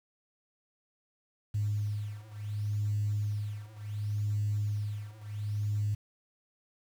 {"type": "beating tone pair", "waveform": "sine", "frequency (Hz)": [103.8, 104.49], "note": ["G#2", "G#2"], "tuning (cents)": [0, 11], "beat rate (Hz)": 0.69, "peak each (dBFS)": [-33, -32], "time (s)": [1.54, 5.95], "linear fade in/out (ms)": 10, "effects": ["tanh soft clip ceiling -22 dBFS", "9-bit"]}